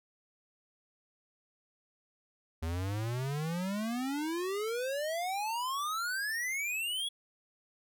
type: exponential sweep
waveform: square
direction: up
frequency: 78.9 to 3395 Hz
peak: -33 dBFS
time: 2.62-7.09 s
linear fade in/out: 10 ms
effects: none